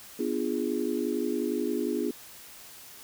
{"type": "chord", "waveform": "sine", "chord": "B diminished seventh", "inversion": "none", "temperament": "equal with one note detuned", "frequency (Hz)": [246.9, 298.1, 349.2, 415.3], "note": ["B3", "D4", "F4", "Ab4"], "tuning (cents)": [0, 26, 0, 0], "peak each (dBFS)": -32, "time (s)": [0.19, 2.11], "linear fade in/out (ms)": 5, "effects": ["white hiss -48 dBFS RMS until 3.03 s"]}